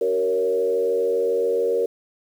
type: tone with frequency modulation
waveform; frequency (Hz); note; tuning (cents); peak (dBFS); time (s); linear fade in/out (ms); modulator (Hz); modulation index
sine; 466.2; A#4; 0; -18; 0.01-1.86; 5; 87.1; 0.86
effects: 8-bit